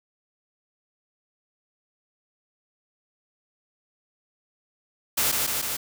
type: noise with echo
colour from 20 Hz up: white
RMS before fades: -23 dBFS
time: 5.17-5.32 s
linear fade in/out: 10 ms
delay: 150 ms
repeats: 3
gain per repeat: -2 dB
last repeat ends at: 5.77 s
effects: none